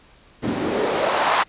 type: noise with band-pass filter sweep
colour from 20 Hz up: white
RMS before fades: -21 dBFS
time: 0.42-1.44 s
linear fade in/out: 20 ms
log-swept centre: 210 to 1100 Hz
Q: 1.9
effects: pink hiss -52 dBFS RMS until 1.48 s + resampled to 8000 Hz